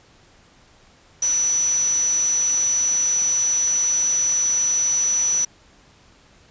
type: tone in noise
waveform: sine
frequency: 5930 Hz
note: F#8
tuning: 3 cents sharp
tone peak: -17 dBFS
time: 1.22-5.45 s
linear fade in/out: 5 ms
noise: white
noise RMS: -32 dBFS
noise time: 1.22-5.45 s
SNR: +12 dB
effects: pink hiss -53 dBFS RMS until 6.5 s + resampled to 16000 Hz